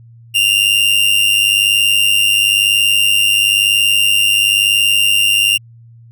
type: tone with amplitude modulation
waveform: 45% pulse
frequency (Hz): 2794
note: F7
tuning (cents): 0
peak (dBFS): -7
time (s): 0.34-5.58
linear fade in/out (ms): 20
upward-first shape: sine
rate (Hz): 101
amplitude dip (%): 65
effects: added 116 Hz sine -38 dBFS peak until 6.11 s